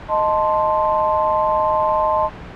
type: chord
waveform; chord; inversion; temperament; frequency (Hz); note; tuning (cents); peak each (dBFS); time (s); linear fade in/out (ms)
sine; A diminished; second; equal; 622.3 / 880 / 1046.5; Eb5 / A5 / C6; 0 / 0 / 0; -19; 0.08-2.3; 50
effects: pink hiss -34 dBFS RMS until 2.55 s + low-pass 2000 Hz 12 dB/octave